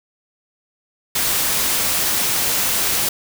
white noise, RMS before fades -19 dBFS, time 1.15-3.09 s, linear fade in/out 5 ms, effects none

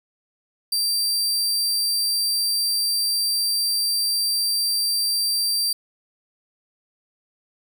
sawtooth tone, 4699 Hz, D8, in tune, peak -17 dBFS, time 0.72-5.73 s, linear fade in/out 5 ms, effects none

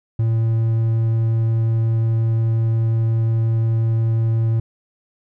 triangle tone, 113.2 Hz, A2, 50 cents sharp, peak -13 dBFS, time 0.19-4.6 s, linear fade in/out 5 ms, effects none

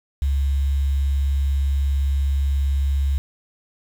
sine tone with quantisation, 69.3 Hz, C#2, in tune, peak -17 dBFS, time 0.22-3.18 s, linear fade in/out 0 ms, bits 7, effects none

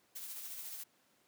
blue noise with tremolo, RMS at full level -44 dBFS, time 0.15-0.84 s, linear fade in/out 10 ms, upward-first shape sine, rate 14 Hz, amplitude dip 35%, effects pink hiss -71 dBFS RMS until 1.27 s + high-pass 200 Hz 12 dB/octave

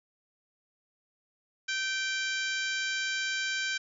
harmonic tone with a mistuned harmonic, 784 Hz, G5, in tune, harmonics 2 / 3 / 4 / 5 / 6 / 7 / 8 / 9, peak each -32 / -36 / -38 / -40 / -42 / -43 / -44 / -45 dBFS, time 1.68-3.78 s, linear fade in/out 10 ms, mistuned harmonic 2, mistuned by -23 cents, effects none

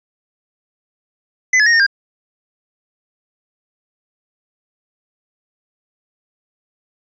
square tone with pitch steps, 2025 / 1707 / 1865 / 1830 / 1604 Hz, B6 / G#6 / A#6 / A#6 / G6, +43 / +47 / 0 / -32 / +39 cents, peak -10 dBFS, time 1.53-1.865 s, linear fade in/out 5 ms, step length 67 ms, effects resampled to 16000 Hz

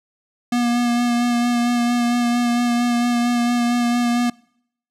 square tone with vibrato, 240.1 Hz, B3, 49 cents flat, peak -17 dBFS, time 0.52-4.3 s, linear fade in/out 5 ms, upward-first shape sine, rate 4.4 Hz, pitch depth 18 cents each way, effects noise-tail reverb RT60 0.7 s tail -25 dB re dry + low-pass 10000 Hz 12 dB/octave

